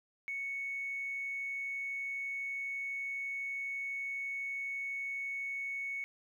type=tone with tanh clipping; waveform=triangle; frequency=2217 Hz; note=C#7; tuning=in tune; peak=-35 dBFS; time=0.28-6.04 s; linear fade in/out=0 ms; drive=1 dB; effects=none